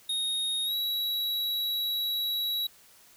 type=tone with pitch glide; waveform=square; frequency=3729 to 3890 Hz; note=A#7 to B7; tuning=0 to -27 cents; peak=-28 dBFS; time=0.09-2.67 s; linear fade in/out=5 ms; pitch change=+73 cents; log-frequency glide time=0.65-0.74 s; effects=white hiss -57 dBFS RMS until 3.16 s